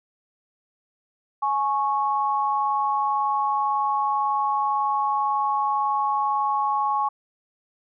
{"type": "tone pair together", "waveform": "sine", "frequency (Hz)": [840, 1101.9], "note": ["G#5", "C#6"], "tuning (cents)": [19, -11], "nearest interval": "perfect fourth", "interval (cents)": 470, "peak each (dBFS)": -23, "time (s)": [1.42, 7.09], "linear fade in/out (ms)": 10, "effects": []}